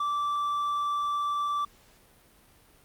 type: tone with hard clipping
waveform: sine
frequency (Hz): 1166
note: D6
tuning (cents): -13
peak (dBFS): -27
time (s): 0-1.65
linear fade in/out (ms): 5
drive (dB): 3
effects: pink hiss -59 dBFS RMS until 2.84 s + Opus 48 kbps